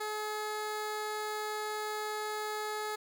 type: tone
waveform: 15% pulse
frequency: 425.7 Hz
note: G#4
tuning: 43 cents sharp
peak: -28 dBFS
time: 0-2.96 s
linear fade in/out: 10 ms
effects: none